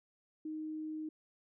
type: tone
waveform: sine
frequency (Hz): 311.1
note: D#4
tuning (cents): 0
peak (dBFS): -38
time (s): 0.45-1.09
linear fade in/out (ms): 5
effects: none